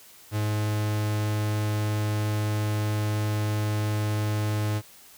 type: tone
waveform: 45% pulse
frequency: 105.7 Hz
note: G#2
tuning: 31 cents sharp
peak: -24 dBFS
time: 0.31-4.82 s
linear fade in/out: 50 ms
effects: white hiss -51 dBFS RMS until 5.17 s